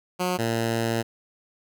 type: tone pair in turn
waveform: 10% pulse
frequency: 181.1 / 114.78 Hz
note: F#3 / A#2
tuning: -37 / -26 cents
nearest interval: minor sixth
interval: 789 cents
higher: first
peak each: -15 dBFS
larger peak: neither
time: 0.19-0.38 / 0.38-1.03 s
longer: second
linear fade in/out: 20 ms
effects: none